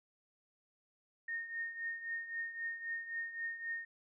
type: tone with tremolo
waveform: sine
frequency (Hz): 1841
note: A#6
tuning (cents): -22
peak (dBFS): -35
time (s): 1.28-3.85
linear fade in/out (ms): 5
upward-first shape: triangle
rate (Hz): 3.8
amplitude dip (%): 75
effects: none